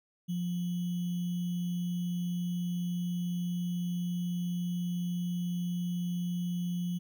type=tone with sample-and-hold; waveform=sine; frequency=175.9 Hz; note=F3; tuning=13 cents sharp; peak=-30 dBFS; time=0.28-6.99 s; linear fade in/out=20 ms; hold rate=3150 Hz; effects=none